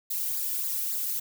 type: noise with flanger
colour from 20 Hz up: violet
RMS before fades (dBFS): -30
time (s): 0.1-1.2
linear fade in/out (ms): 10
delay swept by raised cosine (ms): 0.33 to 1.93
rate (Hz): 3.6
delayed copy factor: -1
effects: none